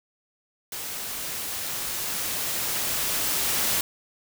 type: noise with level ramp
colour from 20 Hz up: white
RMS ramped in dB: -34 to -24 dBFS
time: 0.72-3.81 s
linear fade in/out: 2 ms
effects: none